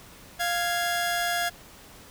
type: tone pair together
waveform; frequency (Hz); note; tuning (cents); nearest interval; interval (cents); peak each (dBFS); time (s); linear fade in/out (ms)
sawtooth; 697.7 / 1661.2; F5 / G#6; -2 / 0; octave + minor third; 1502; -23 / -25; 0.39-1.5; 20
effects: pink hiss -49 dBFS RMS until 2.1 s